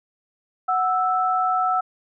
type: tone pair together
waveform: sine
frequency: 740 / 1318.5 Hz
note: F#5 / E6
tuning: 0 / 0 cents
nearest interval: minor seventh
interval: 1000 cents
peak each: -21 dBFS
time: 0.68-1.81 s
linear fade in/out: 10 ms
effects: none